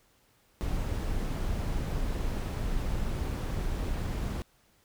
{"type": "noise", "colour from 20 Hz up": "brown", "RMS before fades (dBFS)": -31, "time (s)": [0.61, 4.42], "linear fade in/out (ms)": 0, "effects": ["pink hiss -66 dBFS RMS until 4.84 s"]}